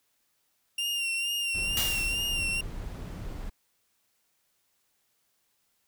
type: tone with vibrato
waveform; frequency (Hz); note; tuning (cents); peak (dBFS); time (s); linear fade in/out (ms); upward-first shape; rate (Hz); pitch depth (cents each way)
40% pulse; 2777; F7; -10; -27; 0.78-2.61; 5; sine; 2.2; 40
type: noise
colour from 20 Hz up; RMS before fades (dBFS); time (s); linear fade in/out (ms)
brown; -37; 1.54-3.5; 10
type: noise with exponential decay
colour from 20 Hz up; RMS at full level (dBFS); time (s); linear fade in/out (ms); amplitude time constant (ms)
white; -28; 1.77-2.51; 0; 160
effects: white hiss -73 dBFS RMS until 5.87 s